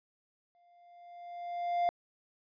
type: tone with exponential growth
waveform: triangle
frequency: 698.5 Hz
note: F5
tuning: in tune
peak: -23 dBFS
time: 0.55-1.89 s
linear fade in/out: 0 ms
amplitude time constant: 290 ms
effects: resampled to 11025 Hz